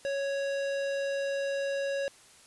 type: tone with hard clipping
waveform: sine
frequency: 554.4 Hz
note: C#5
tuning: in tune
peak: -31 dBFS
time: 0.05-2.08 s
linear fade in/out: 0 ms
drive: 16 dB
effects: white hiss -56 dBFS RMS until 2.46 s + resampled to 24000 Hz